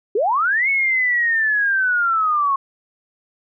sine linear two-way sweep, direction up then down, 370 to 2217 to 1080 Hz, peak -15 dBFS, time 0.15-2.56 s, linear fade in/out 5 ms, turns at 0.69 s, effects none

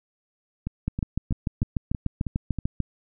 two click trains, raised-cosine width 5 ms, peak -12 / -16 dBFS, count 14 / 7, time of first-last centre 0.88-2.803 / 0.67-2.587 s, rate 6.76 / 3.13 Hz, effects none

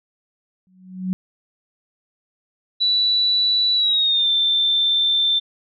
sine tone with exponential growth, 185.5 Hz, F#3, 5 cents sharp, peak -17 dBFS, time 0.67-1.13 s, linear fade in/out 0 ms, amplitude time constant 100 ms
sine tone with pitch glide, 3951 to 3561 Hz, B7 to A7, 0 to +20 cents, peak -15 dBFS, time 2.8-5.4 s, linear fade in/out 20 ms, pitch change -180 cents, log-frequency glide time 3.75-4.29 s
effects none

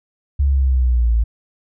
sine linear sweep, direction down, 71 to 55 Hz, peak -12 dBFS, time 0.39-1.24 s, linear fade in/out 10 ms, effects none

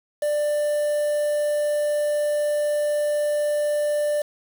triangle tone with quantisation, 592 Hz, D5, 14 cents sharp, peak -18 dBFS, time 0.22-4.22 s, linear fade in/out 5 ms, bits 6, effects none

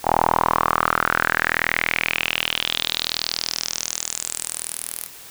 sawtooth tone with band-pass filter sweep, 40.64 Hz, E1, 24 cents flat, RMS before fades -23 dBFS, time 0.03-5.09 s, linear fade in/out 50 ms, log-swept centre 810 to 12000 Hz, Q 4.9, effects white hiss -41 dBFS RMS until 5.3 s

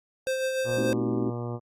square tone with tremolo, 523.3 Hz, C5, in tune, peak -25 dBFS, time 0.27-0.93 s, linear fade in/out 0 ms, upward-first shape sine, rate 6.8 Hz, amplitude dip 35%
harmonic tone, 119.7 Hz, A#2, 46 cents sharp, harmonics 1 / 2 / 3 / 4 / 5 / 6 / 7 / 8 / 9 / 10, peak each -32 / -38 / -38 / -39 / -43 / -46 / -47 / -49 / -48 / -48 dBFS, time 0.64-1.6 s, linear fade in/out 50 ms
sine chord, A diminished seventh, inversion none, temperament just, 220 / 264 / 316.8 / 380.2 Hz, A3 / C4 / Eb4 / Gb4, 0 / +16 / +31 / +47 cents, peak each -31 dBFS, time 0.77-1.3 s, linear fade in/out 5 ms
effects low-pass 12000 Hz 12 dB/octave + Opus 48 kbps

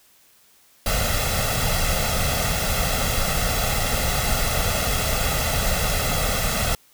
pink noise with comb filter, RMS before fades -22 dBFS, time 0.86-6.75 s, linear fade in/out 2 ms, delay 1.5 ms, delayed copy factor +0.75, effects white hiss -56 dBFS RMS until 6.93 s

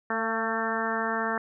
harmonic tone with a mistuned harmonic, 224.1 Hz, A3, 32 cents sharp, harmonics 1 / 2 / 3 / 4 / 5 / 6 / 7 / 8, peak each -34 / -34 / -34 / -34 / -34 / -34 / -34 / -34 dBFS, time 0.1-1.38 s, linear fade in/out 2 ms, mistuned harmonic 3, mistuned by +20 cents, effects none

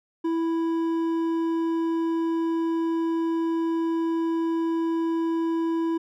triangle tone with hard clipping, 329.6 Hz, E4, in tune, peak -24 dBFS, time 0.24-5.98 s, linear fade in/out 10 ms, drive 10 dB, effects none

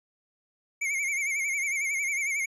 square tone with vibrato, 2217 Hz, C#7, in tune, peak -27 dBFS, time 0.81-2.46 s, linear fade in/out 10 ms, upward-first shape sine, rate 11 Hz, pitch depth 88 cents each way, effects resampled to 24000 Hz

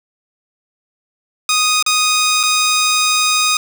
10% pulse tone with dropouts, 1244 Hz, D#6, 1 cent flat, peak -4 dBFS, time 1.49-3.57 s, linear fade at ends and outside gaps 2 ms, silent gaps 1.826-1.863 / 2.431-2.435 s, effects none

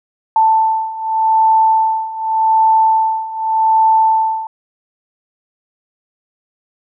sine beating tone pair, 884 / 884.85 Hz, A5 / A5, +8 / +10 cents, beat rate 0.85 Hz, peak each -15 / -12 dBFS, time 0.36-4.47 s, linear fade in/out 2 ms, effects none

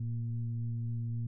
sine tone with frequency modulation, 116.1 Hz, A#2, 7 cents flat, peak -32 dBFS, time 0-1.27 s, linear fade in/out 5 ms, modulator 118 Hz, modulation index 0.46, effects none

